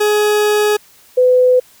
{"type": "tone pair in turn", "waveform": ["40% pulse", "sine"], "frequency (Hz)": [419.8, 503.4], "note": ["G#4", "B4"], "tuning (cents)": [19, 33], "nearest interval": "minor third", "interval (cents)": 314, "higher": "second", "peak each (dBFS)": [-10, -7], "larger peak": "second", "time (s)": [[0, 0.77], [1.17, 1.6]], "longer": "first", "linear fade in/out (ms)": 10, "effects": ["white hiss -47 dBFS RMS until 1.8 s"]}